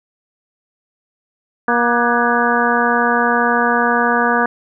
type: harmonic tone with a mistuned harmonic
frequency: 238.1 Hz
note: A#3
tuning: 37 cents sharp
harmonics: 1 / 2 / 3 / 4 / 5 / 6 / 7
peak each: -20 / -20 / -20 / -20 / -20 / -20 / -20 dBFS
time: 1.68-4.46 s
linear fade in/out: 2 ms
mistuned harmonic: 6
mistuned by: +68 cents
effects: none